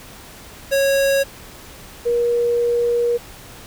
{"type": "tone pair in turn", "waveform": ["square", "sine"], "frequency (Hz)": [550, 476.1], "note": ["C#5", "A#4"], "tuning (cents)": [-14, 37], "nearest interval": "major second", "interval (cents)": 249, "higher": "first", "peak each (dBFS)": -15, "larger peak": "neither", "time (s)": [[0.71, 1.24], [2.05, 3.18]], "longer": "second", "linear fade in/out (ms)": 20, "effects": ["pink hiss -40 dBFS RMS until 3.66 s"]}